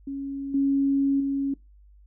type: tone with level steps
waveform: sine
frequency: 276.1 Hz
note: C#4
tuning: 7 cents flat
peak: -29 / -19 / -23 dBFS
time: 0.07-1.54 s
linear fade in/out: 5 ms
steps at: 0.54 / 1.2 s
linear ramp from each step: 5 ms
effects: noise-tail reverb RT60 0.2 s tail -22 dB re dry + added 50 Hz sine -50 dBFS peak until 2.06 s